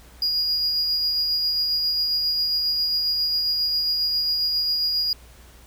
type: tone with tremolo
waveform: triangle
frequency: 4871 Hz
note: D#8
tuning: 38 cents flat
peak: -18 dBFS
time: 0.22-5.13 s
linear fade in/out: 2 ms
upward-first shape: sine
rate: 7.4 Hz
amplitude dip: 25%
effects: added 60 Hz sine -47 dBFS peak until 5.66 s + pink hiss -51 dBFS RMS until 5.66 s